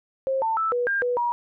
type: tone with pitch steps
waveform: sine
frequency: 533 / 894 / 1317 / 487 / 1602 / 490.5 / 956 Hz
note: C5 / A5 / E6 / B4 / G6 / B4 / A#5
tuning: +32 / +27 / -2 / -24 / +37 / -12 / +43 cents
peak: -21 dBFS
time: 0.27-1.32 s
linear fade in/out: 0 ms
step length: 150 ms
effects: none